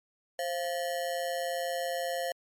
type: ring-modulated tone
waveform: square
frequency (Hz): 609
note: D#5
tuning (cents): -37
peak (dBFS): -28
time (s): 0.39-2.32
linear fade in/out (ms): 0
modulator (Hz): 81.1
effects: MP3 64 kbps